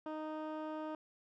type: tone with low-pass filter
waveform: 15% pulse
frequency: 310 Hz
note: D#4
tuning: 6 cents flat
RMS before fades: -42 dBFS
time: 0.06-0.95 s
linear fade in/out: 2 ms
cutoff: 1500 Hz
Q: 0.54
effects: none